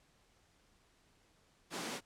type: high-pass noise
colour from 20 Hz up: pink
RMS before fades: -41 dBFS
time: 1.7-2.01 s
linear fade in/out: 50 ms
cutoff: 160 Hz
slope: 48 dB/octave
effects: pink hiss -70 dBFS RMS until 2.05 s + low-pass 9000 Hz 12 dB/octave